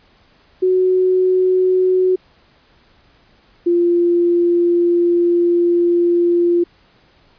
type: tone pair in turn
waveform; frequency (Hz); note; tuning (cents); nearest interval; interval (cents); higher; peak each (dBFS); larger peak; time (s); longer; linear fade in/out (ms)
sine; 370 / 346.5; F#4 / F4; 0 / -14; minor second; 114; first; -11; neither; 0.62-2.16 / 3.66-6.64; second; 10
effects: pink hiss -53 dBFS RMS until 7.38 s + resampled to 11025 Hz